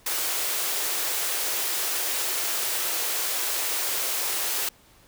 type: high-pass noise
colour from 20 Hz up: white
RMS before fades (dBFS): -27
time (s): 0.06-4.69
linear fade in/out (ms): 5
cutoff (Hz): 320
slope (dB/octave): 48
effects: pink hiss -56 dBFS RMS until 5.07 s